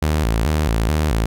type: tone with vibrato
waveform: sawtooth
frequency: 65.3 Hz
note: C2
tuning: 3 cents flat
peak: -12 dBFS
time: 0.02-1.26 s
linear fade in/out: 5 ms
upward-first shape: square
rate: 2.3 Hz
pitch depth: 280 cents each way
effects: none